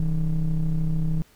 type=ring-modulated tone; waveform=triangle; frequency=71.9 Hz; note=D2; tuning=36 cents flat; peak=-15 dBFS; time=0-1.22 s; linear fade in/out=0 ms; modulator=88.5 Hz; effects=pink hiss -57 dBFS RMS until 1.35 s